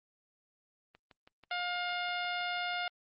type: click train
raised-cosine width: 0.3 ms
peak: -39 dBFS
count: 12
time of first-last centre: 0.95-2.736 s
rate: 6.16 Hz
type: harmonic tone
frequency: 710 Hz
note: F5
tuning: 28 cents sharp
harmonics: 1 / 2 / 3 / 4 / 5 / 6 / 7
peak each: -37 / -38 / -40 / -42 / -43 / -49 / -53 dBFS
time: 1.51-2.88 s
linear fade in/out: 2 ms
effects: Opus 32 kbps